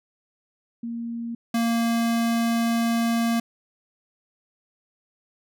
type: tone pair in turn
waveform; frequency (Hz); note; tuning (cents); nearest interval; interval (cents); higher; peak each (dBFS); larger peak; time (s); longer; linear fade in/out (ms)
sine / square; 233.1 / 231.5; A#3 / A#3; 0 / -12; unison; 12; first; -28 / -21; second; 0.83-1.35 / 1.54-3.4; second; 5
effects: none